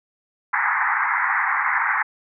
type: band-pass noise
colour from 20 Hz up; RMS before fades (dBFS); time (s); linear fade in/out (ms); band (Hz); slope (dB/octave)
white; -21; 0.53-2.03; 10; 810 to 2100; 96
effects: none